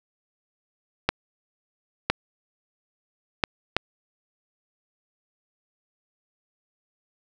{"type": "clicks", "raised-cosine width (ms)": 0.3, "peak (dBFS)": -3, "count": 4, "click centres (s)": [1.09, 2.1, 3.438, 3.766], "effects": []}